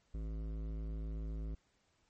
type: tone with hard clipping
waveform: sine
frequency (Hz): 53.9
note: A1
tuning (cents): -35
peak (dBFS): -40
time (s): 0.14-1.55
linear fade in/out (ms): 5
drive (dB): 14
effects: pink hiss -75 dBFS RMS until 2.09 s + MP3 32 kbps